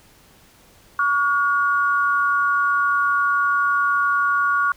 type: tone pair together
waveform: sine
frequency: 1132.9 / 1434 Hz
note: C#6 / F6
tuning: +37 / +45 cents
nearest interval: major third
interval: 408 cents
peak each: -19 / -19 dBFS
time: 0.99-4.72 s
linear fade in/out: 2 ms
effects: pink hiss -52 dBFS RMS until 4.76 s